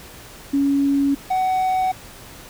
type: tone pair in turn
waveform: sine / triangle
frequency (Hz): 279.3 / 748.7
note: C#4 / F#5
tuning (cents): +13 / +20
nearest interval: octave + perfect fourth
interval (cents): 1707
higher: second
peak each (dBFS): -15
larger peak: neither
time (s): 0.53-1.15 / 1.3-1.92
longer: neither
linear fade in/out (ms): 10
effects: pink hiss -41 dBFS RMS until 2.49 s